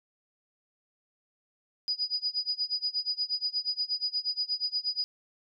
sine tone with tremolo, 4937 Hz, D#8, 14 cents flat, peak -25 dBFS, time 1.88-5.04 s, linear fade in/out 0 ms, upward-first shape sine, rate 8.4 Hz, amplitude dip 95%, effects none

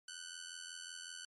10% pulse ring-modulated tone, 1500 Hz, F#6, 23 cents sharp, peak -35 dBFS, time 0.08-1.25 s, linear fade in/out 2 ms, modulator 42.7 Hz, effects MP3 48 kbps

